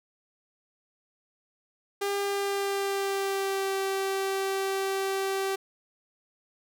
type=tone with pitch glide; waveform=sawtooth; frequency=400.8 to 387.8 Hz; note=G4 to G4; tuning=+38 to -19 cents; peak=-23 dBFS; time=2.01-5.56 s; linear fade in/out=10 ms; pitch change=-57 cents; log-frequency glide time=2.19-3.75 s; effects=none